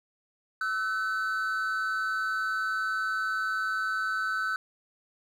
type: tone pair together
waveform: triangle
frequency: 1310 / 1510.1 Hz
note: E6 / F#6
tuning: -11 / +35 cents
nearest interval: major second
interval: 246 cents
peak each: -30 / -27 dBFS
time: 0.61-4.56 s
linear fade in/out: 2 ms
effects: none